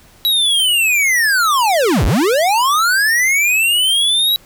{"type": "linear two-way sweep", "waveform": "square", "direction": "down then up", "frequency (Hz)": [3910, 35.46, 3910], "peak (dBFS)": -12, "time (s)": [0.25, 4.36], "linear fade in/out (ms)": 0, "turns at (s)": 2.05, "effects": ["pink hiss -47 dBFS RMS until 4.45 s"]}